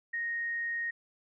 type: tone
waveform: sine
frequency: 1864.7 Hz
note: A#6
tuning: in tune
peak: -31 dBFS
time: 0.13-0.91 s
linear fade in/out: 10 ms
effects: none